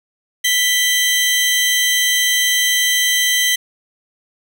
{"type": "tone pair together", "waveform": "sawtooth", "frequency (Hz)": [1975.5, 3136], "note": ["B6", "G7"], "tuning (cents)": [0, 0], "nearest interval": "minor sixth", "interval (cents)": 800, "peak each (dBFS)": -13, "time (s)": [0.44, 3.56], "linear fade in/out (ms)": 10, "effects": []}